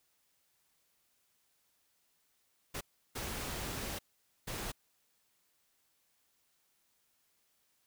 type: noise bursts at uneven times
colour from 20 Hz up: pink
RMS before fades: -40 dBFS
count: 3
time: 2.74-2.81 / 3.15-3.99 / 4.47-4.72 s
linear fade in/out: 10 ms
effects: white hiss -75 dBFS RMS until 7.86 s